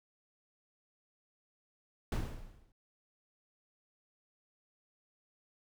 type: noise with exponential decay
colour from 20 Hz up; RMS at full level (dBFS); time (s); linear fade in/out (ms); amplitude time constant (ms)
brown; -29; 2.12-2.72; 2; 130
effects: none